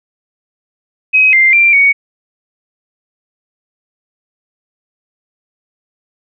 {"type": "tone with pitch steps", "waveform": "sine", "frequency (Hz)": [2534, 2094, 2365, 2236], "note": ["D#7", "C7", "D7", "C#7"], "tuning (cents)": [31, 1, 12, 14], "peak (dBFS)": -5, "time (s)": [1.13, 1.93], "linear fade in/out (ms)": 20, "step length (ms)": 200, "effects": []}